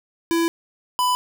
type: tone pair in turn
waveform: square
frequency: 333.9 / 996.2 Hz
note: E4 / B5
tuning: +22 / +15 cents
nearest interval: octave + perfect fifth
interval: 1893 cents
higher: second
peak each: -18 dBFS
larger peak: neither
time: 0.31-0.48 / 0.99-1.15 s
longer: first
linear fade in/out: 0 ms
effects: none